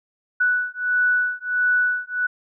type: beating tone pair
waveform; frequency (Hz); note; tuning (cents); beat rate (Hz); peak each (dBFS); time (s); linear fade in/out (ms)
sine; 1480 / 1481.5; F#6 / F#6; 0 / +2; 1.5; -21; 0.4-2.27; 10
effects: none